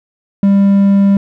triangle tone, 198.3 Hz, G3, 20 cents sharp, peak -4 dBFS, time 0.43-1.17 s, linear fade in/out 2 ms, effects none

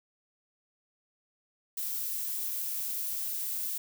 violet noise, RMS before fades -34 dBFS, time 1.77-3.78 s, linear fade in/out 5 ms, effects none

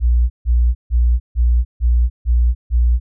sine tone bursts, 59.7 Hz, A#1, 42 cents sharp, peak -10 dBFS, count 7, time 0-3 s, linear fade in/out 50 ms, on 300 ms, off 150 ms, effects none

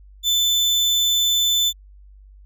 35% pulse tone, 3520 Hz, A7, in tune, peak -14 dBFS, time 0.23-1.73 s, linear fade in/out 50 ms, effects added 49 Hz sine -43 dBFS peak until 2.45 s

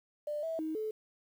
sine tone with pitch steps, 594 / 651 / 315.4 / 433.4 Hz, D5 / E5 / D#4 / A4, +20 / -22 / +24 / -26 cents, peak -33 dBFS, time 0.27-0.91 s, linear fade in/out 5 ms, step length 160 ms, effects 10-bit

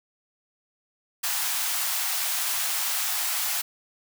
white high-pass noise, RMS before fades -27 dBFS, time 1.23-3.62 s, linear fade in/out 10 ms, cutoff 670 Hz, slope 48 dB/octave, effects none

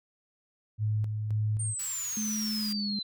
sine tone with tremolo, 107.1 Hz, A2, 46 cents flat, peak -25 dBFS, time 0.78-1.75 s, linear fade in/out 50 ms, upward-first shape square, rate 1.9 Hz, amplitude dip 40%
sine exponential sweep, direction down, 8870 to 3997 Hz, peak -32 dBFS, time 1.59-3.03 s, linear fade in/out 10 ms
white band-stop noise, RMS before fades -42 dBFS, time 1.79-2.73 s, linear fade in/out 5 ms, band 190 to 940 Hz, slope 96 dB/octave
sine tone with pitch glide, 215.2 to 205.7 Hz, A3 to G#3, -38 to -16 cents, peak -31 dBFS, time 2.17-2.99 s, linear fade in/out 2 ms, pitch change -78 cents, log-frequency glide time 2.54-2.83 s
effects none

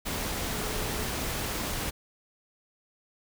sine tone in noise, 426.8 Hz, G#4, 47 cents sharp, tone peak -41 dBFS, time 0.51-1.07 s, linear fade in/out 20 ms, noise pink, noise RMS -32 dBFS, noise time 0.05-1.91 s, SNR -12 dB, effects none

